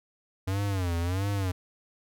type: tone with vibrato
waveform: square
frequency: 92.5 Hz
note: F#2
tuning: in tune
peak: -27 dBFS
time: 0.47-1.52 s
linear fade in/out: 10 ms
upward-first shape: sine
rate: 1.5 Hz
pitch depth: 160 cents each way
effects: none